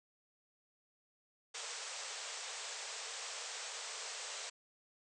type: band-pass noise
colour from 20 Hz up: white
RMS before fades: -45 dBFS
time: 1.54-4.5 s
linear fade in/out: 10 ms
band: 420 to 8300 Hz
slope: 96 dB/octave
effects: none